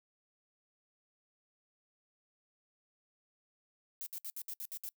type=noise bursts; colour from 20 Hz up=violet; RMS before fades=-42 dBFS; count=8; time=4.01-4.89 s; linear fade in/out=0 ms; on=54 ms; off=64 ms; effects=noise-tail reverb RT60 0.1 s tail -25 dB re dry